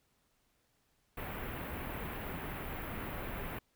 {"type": "band-stop noise", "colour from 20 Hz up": "pink", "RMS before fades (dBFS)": -41, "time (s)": [1.17, 3.59], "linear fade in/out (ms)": 5, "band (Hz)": [2600, 14000], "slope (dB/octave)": 24, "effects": ["pink hiss -75 dBFS RMS until 3.75 s"]}